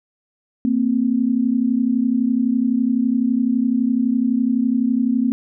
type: tone pair together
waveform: sine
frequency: 229.7 / 261.6 Hz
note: A#3 / C4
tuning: -25 / 0 cents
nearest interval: major second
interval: 225 cents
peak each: -18 dBFS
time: 0.65-5.32 s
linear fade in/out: 0 ms
effects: none